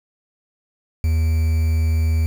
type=tone with quantisation; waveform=triangle; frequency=80.3 Hz; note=E2; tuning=45 cents flat; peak=-13 dBFS; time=1.04-2.26 s; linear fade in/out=0 ms; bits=6; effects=none